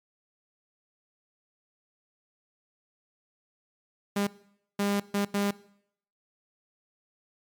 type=tone bursts at uneven times; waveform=sawtooth; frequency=201.9 Hz; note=G#3; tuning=49 cents flat; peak=-21 dBFS; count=4; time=4.16-4.27 / 4.79-5 / 5.14-5.25 / 5.34-5.51 s; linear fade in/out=5 ms; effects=noise-tail reverb RT60 0.7 s tail -20 dB re dry + MP3 96 kbps